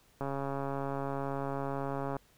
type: click train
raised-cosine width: 1 ms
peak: -22 dBFS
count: 271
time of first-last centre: 0.21-2.167 s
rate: 138 Hz
effects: pink hiss -65 dBFS RMS until 2.37 s